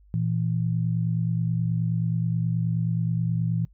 sine tone pair together, 116.54 / 165.96 Hz, A#2 / E3, 0 / +12 cents, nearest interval tritone, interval 612 cents, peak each -25 dBFS, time 0.14-3.65 s, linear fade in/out 0 ms, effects noise-tail reverb RT60 0.1 s tail -24 dB re dry + added 50 Hz sine -52 dBFS peak until 3.73 s

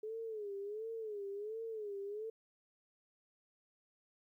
sine tone with vibrato, 424.3 Hz, G#4, 37 cents sharp, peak -40 dBFS, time 0.03-2.3 s, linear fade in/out 5 ms, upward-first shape sine, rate 1.4 Hz, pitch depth 120 cents each way, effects 13-bit

